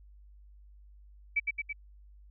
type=tone with echo; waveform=sine; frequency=2298 Hz; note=D7; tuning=38 cents flat; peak=-24 dBFS; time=1.36-1.4 s; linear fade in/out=10 ms; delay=110 ms; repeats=3; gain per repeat=-3 dB; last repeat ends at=1.73 s; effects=added 50 Hz sine -52 dBFS peak until 2.3 s